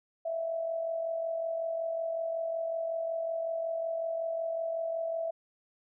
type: tone with amplitude modulation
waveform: sine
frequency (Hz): 659.3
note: E5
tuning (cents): 0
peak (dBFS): -28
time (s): 0.25-5.31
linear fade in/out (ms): 10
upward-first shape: sine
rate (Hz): 45.4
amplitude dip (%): 50
effects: none